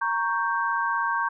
sine chord, G diminished, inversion first, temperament equal, 932.3 / 1108.7 / 1568 Hz, Bb5 / Db6 / G6, 0 / 0 / 0 cents, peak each -27 dBFS, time 0.01-1.29 s, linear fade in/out 10 ms, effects none

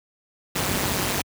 pink noise with amplitude modulation, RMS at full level -20 dBFS, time 0.55-1.22 s, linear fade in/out 10 ms, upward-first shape sine, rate 197 Hz, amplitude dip 85%, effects high-pass 80 Hz 12 dB/octave

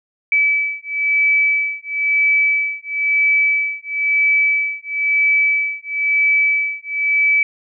sine beating tone pair, 2299 / 2300 Hz, D7 / D7, -37 / -37 cents, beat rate 1 Hz, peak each -17 dBFS, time 0.32-7.43 s, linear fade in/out 2 ms, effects none

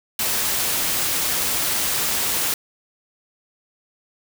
white noise, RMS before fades -22 dBFS, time 0.19-2.54 s, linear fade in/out 2 ms, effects none

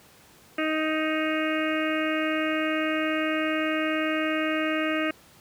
harmonic tone, 312.5 Hz, D#4, 8 cents sharp, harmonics 1 / 2 / 4 / 5 / 6 / 7 / 8 / 9, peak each -27 / -30 / -33 / -34 / -35 / -35 / -36 / -37 dBFS, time 0.58-5.11 s, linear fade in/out 5 ms, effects pink hiss -54 dBFS RMS until 5.4 s + high-pass 80 Hz 12 dB/octave

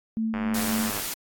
sine tone with tremolo, 222.4 Hz, A3, 19 cents sharp, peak -23 dBFS, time 0.17-0.9 s, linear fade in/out 0 ms, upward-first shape sine, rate 3.7 Hz, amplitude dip 40%
click train, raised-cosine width 0.5 ms, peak -18 dBFS, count 68, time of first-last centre 0.34-0.997 s, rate 102 Hz
white noise, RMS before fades -31 dBFS, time 0.54-1.14 s, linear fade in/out 5 ms
effects AAC 64 kbps

